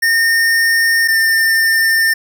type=tone pair in turn; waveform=square; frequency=1827 / 1802.9 Hz; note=A#6 / A6; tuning=-35 / +42 cents; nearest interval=unison; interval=23 cents; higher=first; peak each=-11 dBFS; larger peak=neither; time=0.02-1.08 / 1.08-2.14 s; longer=neither; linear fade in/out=10 ms; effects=none